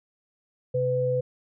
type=tone pair together; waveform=sine; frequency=130.81 / 502.4 Hz; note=C3 / B4; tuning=0 / +30 cents; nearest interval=octave + major seventh; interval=2330 cents; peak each=-28 / -23 dBFS; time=0.74-1.21 s; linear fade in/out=10 ms; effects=none